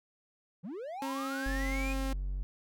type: linear sweep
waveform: triangle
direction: up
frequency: 146.83 to 2514 Hz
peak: -36 dBFS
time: 0.63-1.94 s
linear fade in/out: 20 ms
type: tone with pitch glide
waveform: sawtooth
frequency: 270.4 to 267.4 Hz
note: C#4 to C4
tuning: -43 to +38 cents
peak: -31 dBFS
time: 1.02-2.13 s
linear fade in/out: 2 ms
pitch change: -19 cents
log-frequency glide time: 1.4-1.91 s
type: tone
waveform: triangle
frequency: 46.99 Hz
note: F#1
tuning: 28 cents sharp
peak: -30 dBFS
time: 1.46-2.43 s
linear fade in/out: 0 ms
effects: none